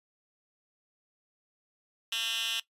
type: tone with high-pass filter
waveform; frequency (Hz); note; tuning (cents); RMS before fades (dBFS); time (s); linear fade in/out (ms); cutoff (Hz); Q
10% pulse; 227.2; A#3; -44; -32; 2.12-2.6; 2; 2800; 4.5
effects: noise-tail reverb RT60 0.1 s tail -17 dB re dry + resampled to 32000 Hz